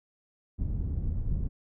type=low-pass noise; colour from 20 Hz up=pink; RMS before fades=-30 dBFS; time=0.58-1.49 s; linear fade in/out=20 ms; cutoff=120 Hz; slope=12 dB/octave; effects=none